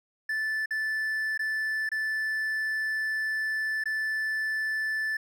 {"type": "tone with dropouts", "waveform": "triangle", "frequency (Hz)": 1753, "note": "A6", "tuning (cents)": -7, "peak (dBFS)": -25, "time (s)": [0.29, 5.17], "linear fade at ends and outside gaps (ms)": 5, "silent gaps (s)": [[0.659, 0.707], [1.377, 1.392], [1.891, 1.916], [3.839, 3.856]], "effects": []}